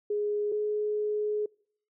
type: tone pair in turn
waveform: sine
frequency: 415.9 / 421.2 Hz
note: G#4 / G#4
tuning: +2 / +24 cents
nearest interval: unison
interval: 22 cents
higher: second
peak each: -26 / -26 dBFS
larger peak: neither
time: 0.1-0.52 / 0.52-1.46 s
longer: second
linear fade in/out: 5 ms
effects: noise-tail reverb RT60 0.6 s tail -26 dB re dry